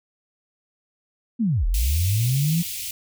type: linear two-way sweep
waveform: sine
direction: down then up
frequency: 246.9 to 36.66 to 173.8 Hz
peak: -18 dBFS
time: 1.39-2.63 s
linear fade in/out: 20 ms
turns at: 1.66 s
type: band-stop noise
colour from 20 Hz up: white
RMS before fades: -31 dBFS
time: 1.74-2.91 s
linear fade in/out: 2 ms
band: 120 to 2200 Hz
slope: 48 dB/octave
effects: none

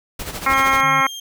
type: noise with tremolo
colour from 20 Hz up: pink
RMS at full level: -27 dBFS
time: 0.19-0.81 s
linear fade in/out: 5 ms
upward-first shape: sine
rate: 13 Hz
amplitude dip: 65%
type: harmonic tone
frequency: 268.9 Hz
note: C4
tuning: 47 cents sharp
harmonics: 1 / 2 / 3 / 4 / 5 / 6 / 7 / 8 / 9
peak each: -30 / -30 / -24 / -18 / -19 / -29 / -24 / -20 / -30 dBFS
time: 0.46-1.07 s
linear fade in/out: 5 ms
type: tone with vibrato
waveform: 30% pulse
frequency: 3200 Hz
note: G7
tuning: 35 cents sharp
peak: -27 dBFS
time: 0.53-1.2 s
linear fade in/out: 5 ms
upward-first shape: square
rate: 18 Hz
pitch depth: 10 cents each way
type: tone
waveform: sine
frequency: 149.8 Hz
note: D3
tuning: 35 cents sharp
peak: -27 dBFS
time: 0.83-1.01 s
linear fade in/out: 5 ms
effects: none

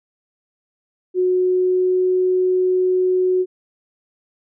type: tone with pitch glide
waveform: sine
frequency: 365.9 to 368.2 Hz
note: F#4 to F#4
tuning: -19 to -8 cents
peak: -14 dBFS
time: 1.14-3.46 s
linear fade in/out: 50 ms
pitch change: +11 cents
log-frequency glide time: 1.26-2.07 s
effects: none

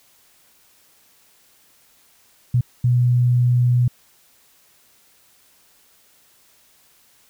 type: tone bursts at uneven times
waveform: sine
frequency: 122.9 Hz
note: B2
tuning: 8 cents flat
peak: -13 dBFS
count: 2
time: 2.54-2.61 / 2.84-3.88 s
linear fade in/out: 5 ms
effects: white hiss -56 dBFS RMS until 7.29 s

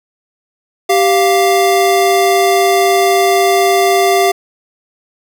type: tone pair together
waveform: square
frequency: 390.7 / 698.5 Hz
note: G4 / F5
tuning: -6 / 0 cents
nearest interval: minor seventh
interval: 1006 cents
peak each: -12 dBFS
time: 0.89-4.32 s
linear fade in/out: 10 ms
effects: none

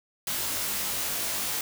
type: noise with comb filter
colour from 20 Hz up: white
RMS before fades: -30 dBFS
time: 0.27-1.61 s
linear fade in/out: 2 ms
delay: 20 ms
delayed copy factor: +1
effects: none

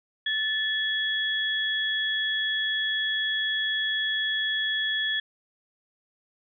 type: tone pair together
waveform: sine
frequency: 1748 / 3348 Hz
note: A6 / G#7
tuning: -12 / +13 cents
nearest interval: major seventh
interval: 1125 cents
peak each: -27 dBFS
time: 0.26-5.2 s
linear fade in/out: 5 ms
effects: none

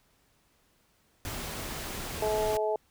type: noise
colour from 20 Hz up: pink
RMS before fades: -37 dBFS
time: 1.25-2.57 s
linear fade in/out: 0 ms
type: harmonic tone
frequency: 214.5 Hz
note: A3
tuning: 44 cents flat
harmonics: 2 / 3 / 4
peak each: -29 / -30 / -33 dBFS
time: 2.22-2.76 s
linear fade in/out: 2 ms
effects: pink hiss -68 dBFS RMS until 2.9 s

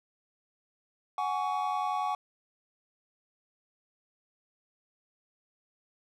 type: chord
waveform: triangle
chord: F# suspended second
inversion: none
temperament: equal with one note detuned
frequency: 740 / 830.6 / 1125.5 Hz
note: F#5 / G#5 / C#6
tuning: 0 / 0 / +26 cents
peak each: -31 dBFS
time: 1.18-2.15 s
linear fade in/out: 2 ms
effects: none

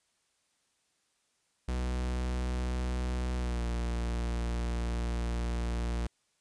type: tone with pitch glide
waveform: 45% pulse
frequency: 61.9 to 58.8 Hz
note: B1 to A#1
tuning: +5 to +16 cents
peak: -30 dBFS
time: 1.68-6.07 s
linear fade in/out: 5 ms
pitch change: -89 cents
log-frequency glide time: 3.36-3.65 s
effects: white hiss -74 dBFS RMS until 6.4 s + resampled to 22050 Hz

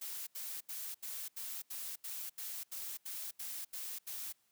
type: noise bursts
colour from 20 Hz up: blue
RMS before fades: -43 dBFS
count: 13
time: 0.01-4.326 s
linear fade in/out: 10 ms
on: 260 ms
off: 78 ms
effects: white hiss -75 dBFS RMS until 4.51 s + high-pass 60 Hz 12 dB/octave

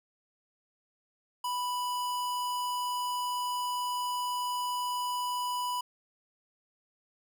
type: tone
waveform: square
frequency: 987.8 Hz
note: B5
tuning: in tune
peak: -31 dBFS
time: 1.44-5.81 s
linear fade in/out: 5 ms
effects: none

